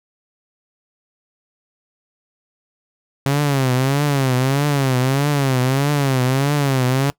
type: tone with vibrato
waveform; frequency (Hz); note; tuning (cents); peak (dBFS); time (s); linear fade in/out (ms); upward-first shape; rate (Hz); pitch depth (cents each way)
sawtooth; 136.1; C#3; -31; -11; 3.26-7.1; 0; triangle; 1.6; 150
effects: noise-tail reverb RT60 0.1 s tail -22 dB re dry